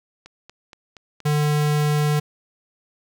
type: click train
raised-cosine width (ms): 0.2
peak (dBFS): -25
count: 7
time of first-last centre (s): 0.26-1.675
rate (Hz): 4.24
type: tone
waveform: square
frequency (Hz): 149.1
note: D3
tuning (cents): +27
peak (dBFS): -18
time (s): 1.25-2.2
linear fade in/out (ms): 10
effects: none